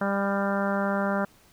harmonic tone with a mistuned harmonic, 198.7 Hz, G3, 24 cents sharp, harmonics 1 / 2 / 3 / 4 / 5 / 6 / 7 / 8 / 9, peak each -27 / -35 / -29 / -34 / -35 / -36 / -33 / -37 / -43 dBFS, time 0.01-1.25 s, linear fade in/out 5 ms, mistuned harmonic 8, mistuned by -26 cents, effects pink hiss -58 dBFS RMS until 1.52 s

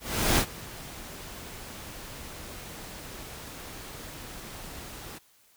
pink noise with ADSR envelope, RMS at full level -22 dBFS, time 0-5.19 s, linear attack 380 ms, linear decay 74 ms, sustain -20 dB, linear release 18 ms, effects white hiss -62 dBFS RMS until 5.56 s

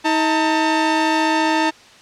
sawtooth tone pair together, 317.8 / 899 Hz, D#4 / A5, +37 / +37 cents, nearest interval octave + tritone, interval 1800 cents, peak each -14 dBFS, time 0.04-1.71 s, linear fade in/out 20 ms, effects white hiss -45 dBFS RMS until 2.01 s + low-pass 5000 Hz 12 dB/octave

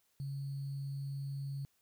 sine tone with sample-and-hold, 138.59 Hz, C#3, in tune, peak -37 dBFS, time 0.2-1.65 s, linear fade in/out 0 ms, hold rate 4410 Hz, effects white hiss -75 dBFS RMS until 1.81 s

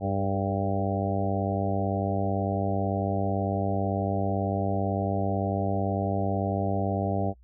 harmonic tone with a mistuned harmonic, 98 Hz, G2, in tune, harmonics 1 / 2 / 3 / 4 / 5 / 6 / 7 / 8, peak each -29 / -31 / -34 / -36 / -37 / -34 / -33 / -35 dBFS, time 0-7.34 s, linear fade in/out 50 ms, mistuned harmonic 4, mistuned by +30 cents, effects noise-tail reverb RT60 0.1 s tail -25 dB re dry + added 60 Hz sine -52 dBFS peak until 7.43 s

